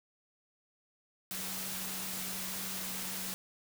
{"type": "tone in noise", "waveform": "sine", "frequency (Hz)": 187.9, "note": "F#3", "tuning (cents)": 27, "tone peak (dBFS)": -47, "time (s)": [1.31, 3.34], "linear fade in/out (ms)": 0, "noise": "white", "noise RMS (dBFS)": -39, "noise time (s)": [1.31, 3.34], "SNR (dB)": -11, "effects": []}